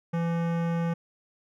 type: tone with hard clipping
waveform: sine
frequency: 168.3 Hz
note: E3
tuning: 36 cents sharp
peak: -27 dBFS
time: 0.13-0.94 s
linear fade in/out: 10 ms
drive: 18 dB
effects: none